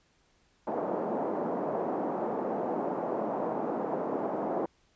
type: band-pass noise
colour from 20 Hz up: white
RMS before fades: -32 dBFS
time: 0.67-4.66 s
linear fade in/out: 2 ms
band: 200 to 800 Hz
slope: 24 dB/octave
effects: pink hiss -68 dBFS RMS until 4.95 s + resampled to 16000 Hz